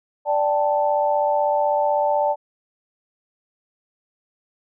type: chord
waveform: sine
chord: D suspended fourth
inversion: none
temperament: equal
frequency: 587.3 / 784 / 880 Hz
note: D5 / G5 / A5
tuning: 0 / 0 / 0 cents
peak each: -20 / -24 / -21 dBFS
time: 0.25-2.36 s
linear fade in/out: 50 ms
effects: none